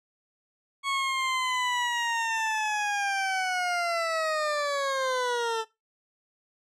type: linear sweep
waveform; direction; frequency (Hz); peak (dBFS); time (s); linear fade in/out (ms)
20% pulse; down; 1109 to 440; -21; 0.83-5.65; 50
effects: noise-tail reverb RT60 0.2 s tail -18 dB re dry + low-pass 7000 Hz 12 dB/octave